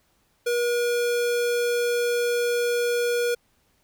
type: tone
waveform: square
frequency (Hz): 480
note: B4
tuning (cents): -49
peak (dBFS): -22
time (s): 0.46-3.35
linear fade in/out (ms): 10
effects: pink hiss -66 dBFS RMS until 3.83 s